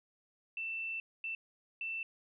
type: tone bursts at uneven times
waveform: sine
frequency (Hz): 2671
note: E7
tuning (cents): +22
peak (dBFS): -36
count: 3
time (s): 0.57-1 / 1.24-1.35 / 1.81-2.03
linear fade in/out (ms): 2
effects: none